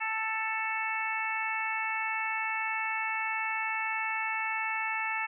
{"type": "harmonic tone", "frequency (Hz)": 441.6, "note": "A4", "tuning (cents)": 6, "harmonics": [2, 3, 4, 5, 6], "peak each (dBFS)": [-35, -38, -36, -35, -36], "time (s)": [0, 5.27], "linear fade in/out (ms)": 20, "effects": []}